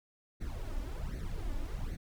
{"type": "noise with flanger", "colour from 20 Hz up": "brown", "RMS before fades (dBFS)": -37, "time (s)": [0.4, 1.97], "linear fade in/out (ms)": 20, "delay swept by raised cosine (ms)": [0.48, 3.48], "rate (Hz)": 1.3, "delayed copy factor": 0.8, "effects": []}